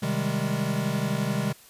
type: chord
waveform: square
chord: Ab major seventh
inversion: first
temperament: equal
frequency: 130.81 / 155.56 / 196 / 207.7 Hz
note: C3 / Eb3 / G3 / Ab3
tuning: 0 / 0 / 0 / 0 cents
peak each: -31 dBFS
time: 0.02-1.53 s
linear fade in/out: 10 ms
effects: white hiss -52 dBFS RMS until 1.69 s + resampled to 32000 Hz